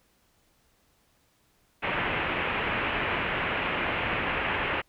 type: low-pass noise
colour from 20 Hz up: white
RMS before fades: -29 dBFS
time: 1.82-4.82 s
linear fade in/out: 20 ms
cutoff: 2800 Hz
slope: 48 dB/octave
effects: pink hiss -67 dBFS RMS until 4.88 s